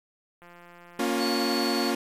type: click train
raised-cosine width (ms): 0.5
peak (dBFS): -35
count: 136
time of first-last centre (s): 0.42-1.196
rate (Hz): 174
type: chord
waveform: sawtooth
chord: Bb minor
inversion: none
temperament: equal with one note detuned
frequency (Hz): 233.1 / 277.2 / 354.9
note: Bb3 / Db4 / F4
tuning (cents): 0 / 0 / +28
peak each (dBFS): -25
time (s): 0.99-1.95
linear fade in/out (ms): 5
type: tone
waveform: triangle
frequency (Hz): 4438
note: C#8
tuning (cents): +1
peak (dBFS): -30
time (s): 1.18-1.92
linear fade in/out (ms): 50
effects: resampled to 32000 Hz + 9-bit